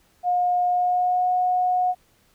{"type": "tone with pitch glide", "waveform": "sine", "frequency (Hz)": [716, 728.1], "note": ["F5", "F#5"], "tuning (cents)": [43, -28], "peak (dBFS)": -18, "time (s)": [0.23, 1.95], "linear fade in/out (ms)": 50, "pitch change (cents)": 29, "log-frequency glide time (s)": [0.68, 1.29], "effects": ["pink hiss -61 dBFS RMS until 2.34 s"]}